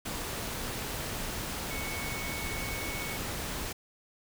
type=tone in noise; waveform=sine; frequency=2217 Hz; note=C#7; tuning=in tune; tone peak=-39 dBFS; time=1.7-3.17 s; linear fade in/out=10 ms; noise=pink; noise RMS=-36 dBFS; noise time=0.05-3.73 s; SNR=-6 dB; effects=none